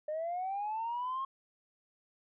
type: linear sweep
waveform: sine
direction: up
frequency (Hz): 600 to 1083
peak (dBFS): -32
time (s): 0.08-1.25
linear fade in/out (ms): 5
effects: tanh soft clip ceiling -30 dBFS